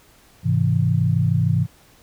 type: chord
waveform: sine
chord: Ab augmented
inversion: none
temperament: equal with one note detuned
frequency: 103.83 / 130.81 / 163.39 Hz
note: Ab2 / C3 / E3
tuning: 0 / 0 / -15 cents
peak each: -20 dBFS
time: 0.43-1.67 s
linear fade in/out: 50 ms
effects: pink hiss -53 dBFS RMS until 2.02 s